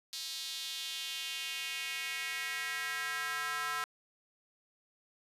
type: tone with high-pass filter sweep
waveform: square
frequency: 146.83 Hz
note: D3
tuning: in tune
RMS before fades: -38 dBFS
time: 0.13-3.84 s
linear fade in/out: 0 ms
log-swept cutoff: 4200 to 1300 Hz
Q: 2.6
effects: resampled to 32000 Hz